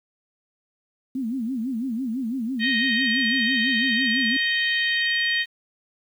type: tone with vibrato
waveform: sine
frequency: 243.5 Hz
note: B3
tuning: 24 cents flat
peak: -24 dBFS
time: 1.15-4.37 s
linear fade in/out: 5 ms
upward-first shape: sine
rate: 6 Hz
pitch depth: 190 cents each way
type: harmonic tone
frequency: 623 Hz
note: D#5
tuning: 2 cents sharp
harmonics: 3 / 4 / 5 / 6 / 7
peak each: -22 / -30 / -27 / -31 / -34 dBFS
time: 2.59-5.46 s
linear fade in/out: 50 ms
effects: 9-bit